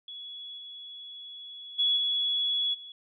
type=tone with level steps; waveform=sine; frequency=3378 Hz; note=G#7; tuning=29 cents sharp; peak=-39 / -41 / -22 / -25 / -42 dBFS; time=0.08-2.92 s; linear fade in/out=2 ms; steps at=0.57 / 1.78 / 1.96 / 2.73 s; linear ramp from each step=20 ms; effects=none